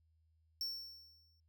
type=tone with exponential decay; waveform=square; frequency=5440 Hz; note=F8; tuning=46 cents flat; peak=-36 dBFS; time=0.61-1.4 s; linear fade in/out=1 ms; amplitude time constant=170 ms; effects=added 80 Hz sine -70 dBFS peak until 1.48 s